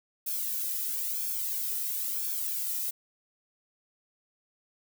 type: noise with flanger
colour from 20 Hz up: violet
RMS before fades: -32 dBFS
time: 0.26-2.91 s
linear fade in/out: 10 ms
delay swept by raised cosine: 1 to 1.83 ms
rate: 1 Hz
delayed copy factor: -0.75
effects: none